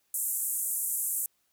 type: band-pass noise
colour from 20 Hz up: white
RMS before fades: -31 dBFS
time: 0.14-1.26 s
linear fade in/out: 2 ms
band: 7600 to 14000 Hz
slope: 48 dB/octave
effects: white hiss -73 dBFS RMS until 1.52 s